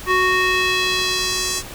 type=tone with band-pass filter sweep; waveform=square; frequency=370 Hz; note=F#4; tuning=in tune; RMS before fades=-19 dBFS; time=0.06-1.63 s; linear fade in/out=50 ms; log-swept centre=1500 to 7200 Hz; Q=1.4; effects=added 43 Hz sine -40 dBFS peak until 1.74 s + pink hiss -35 dBFS RMS until 1.74 s